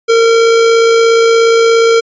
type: tone with amplitude modulation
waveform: square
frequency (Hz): 458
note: A#4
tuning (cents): -31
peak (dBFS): -5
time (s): 0.08-2.01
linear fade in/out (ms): 20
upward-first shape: sine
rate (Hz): 57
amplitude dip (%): 25
effects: resampled to 16000 Hz